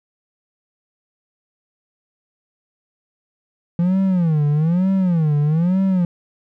triangle tone with vibrato, 167.9 Hz, E3, 32 cents sharp, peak -12 dBFS, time 3.79-6.05 s, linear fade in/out 2 ms, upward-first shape sine, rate 1.1 Hz, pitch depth 240 cents each way, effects none

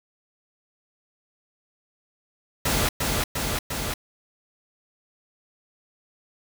pink noise with echo, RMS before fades -23 dBFS, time 2.65-2.89 s, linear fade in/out 5 ms, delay 350 ms, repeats 3, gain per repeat -2 dB, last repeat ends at 3.94 s, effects none

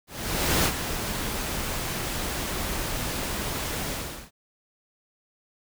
pink noise with ADSR envelope, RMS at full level -21 dBFS, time 0.07-4.31 s, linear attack 570 ms, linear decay 75 ms, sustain -9 dB, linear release 410 ms, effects none

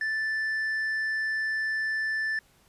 triangle tone with tanh clipping, 1760 Hz, A6, in tune, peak -27 dBFS, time 0.01-2.39 s, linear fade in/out 2 ms, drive 8 dB, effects pink hiss -62 dBFS RMS until 2.68 s + resampled to 32000 Hz

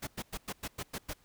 pink noise bursts, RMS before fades -38 dBFS, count 8, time 0.02-1.136 s, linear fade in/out 10 ms, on 52 ms, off 100 ms, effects pink hiss -66 dBFS RMS until 1.24 s

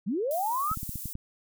sine linear sweep, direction up, 164.81 to 1342 Hz, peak -26 dBFS, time 0.06-0.75 s, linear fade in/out 20 ms
white high-pass noise, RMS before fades -39 dBFS, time 0.31-1.13 s, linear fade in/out 0 ms, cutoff 10000 Hz, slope 12 dB/octave
clicks, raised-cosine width 5 ms, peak -24 dBFS, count 7, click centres 0.715 / 0.773 / 0.831 / 0.893 / 0.957 / 1.057 / 1.154 s
effects none

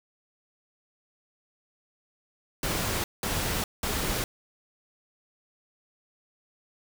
pink noise bursts, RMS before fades -29 dBFS, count 3, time 2.63-4.24 s, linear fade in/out 2 ms, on 410 ms, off 190 ms, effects none

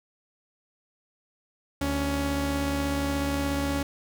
sawtooth tone pair together, 74.06 / 279.6 Hz, D2 / C#4, +15 / +15 cents, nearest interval octave + major seventh, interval 2300 cents, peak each -26 / -23 dBFS, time 1.81-3.83 s, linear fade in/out 5 ms, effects none

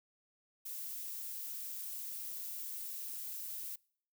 violet noise, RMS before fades -43 dBFS, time 0.65-3.76 s, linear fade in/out 10 ms, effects noise-tail reverb RT60 0.6 s tail -26 dB re dry

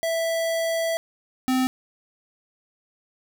square tone pair in turn, 659.3 / 258 Hz, E5 / C4, 0 / -24 cents, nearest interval octave + major third, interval 1624 cents, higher first, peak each -23 / -20 dBFS, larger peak second, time 0.03-0.97 / 1.48-1.67 s, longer first, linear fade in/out 0 ms, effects none

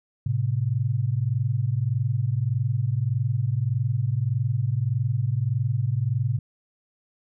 sine tone pair together, 109.14 / 130.81 Hz, A2 / C3, -14 / 0 cents, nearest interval minor third, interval 314 cents, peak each -24 dBFS, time 0.26-6.39 s, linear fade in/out 5 ms, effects none

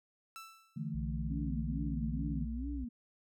sawtooth tone with exponential decay, 1326 Hz, E6, 10 cents sharp, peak -40 dBFS, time 0.36-0.92 s, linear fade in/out 0 ms, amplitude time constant 120 ms
sine chord, D suspended second, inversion none, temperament equal, 146.83 / 164.81 / 220 Hz, D3 / E3 / A3, 0 / 0 / 0 cents, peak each -40 / -40 / -41 dBFS, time 0.76-2.46 s, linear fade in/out 10 ms
sine tone with pitch glide, 62 to 61.15 Hz, B1 to B1, +7 to -16 cents, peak -37 dBFS, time 0.94-2.85 s, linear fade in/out 10 ms, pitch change -23 cents, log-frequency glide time 1.58-1.67 s
sine tone with vibrato, 255.3 Hz, C4, 42 cents flat, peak -39 dBFS, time 1.3-2.89 s, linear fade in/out 10 ms, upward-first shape sine, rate 2.3 Hz, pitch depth 220 cents each way
effects none

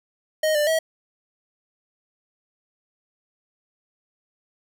square tone with pitch steps, 623 / 594 / 643 Hz, D#5 / D5 / E5, +2 / +20 / -43 cents, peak -19 dBFS, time 0.43-0.79 s, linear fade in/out 5 ms, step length 120 ms, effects none

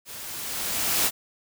white noise with level ramp, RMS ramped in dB -40 to -21 dBFS, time 0.05-1.11 s, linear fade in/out 50 ms, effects none

